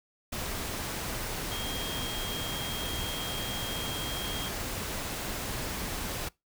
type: tone in noise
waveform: sine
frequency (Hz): 3236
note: G#7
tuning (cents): -46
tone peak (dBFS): -37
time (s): 1.51-4.49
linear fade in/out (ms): 10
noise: pink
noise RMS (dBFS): -35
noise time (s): 0.32-6.29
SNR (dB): -5
effects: noise-tail reverb RT60 0.2 s tail -23 dB re dry